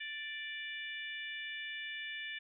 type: harmonic tone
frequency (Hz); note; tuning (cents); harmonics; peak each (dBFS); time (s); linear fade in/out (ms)
587.3; D5; 0; 3 / 4 / 5 / 6; -43 / -45 / -47 / -49; 0-2.39; 10
effects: none